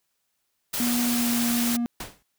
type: noise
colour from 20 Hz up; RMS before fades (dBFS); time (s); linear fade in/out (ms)
white; -28; 0.73-1.77; 10
type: tone with pitch glide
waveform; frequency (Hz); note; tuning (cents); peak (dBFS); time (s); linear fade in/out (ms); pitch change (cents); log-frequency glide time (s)
triangle; 241 to 237.4; B3 to A#3; -42 to +32; -21; 0.8-1.86; 0; -26; 1.14-1.32
type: noise with exponential decay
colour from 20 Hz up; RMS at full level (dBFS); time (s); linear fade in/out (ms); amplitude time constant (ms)
pink; -30; 2-2.23; 5; 49
effects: white hiss -75 dBFS RMS until 2.38 s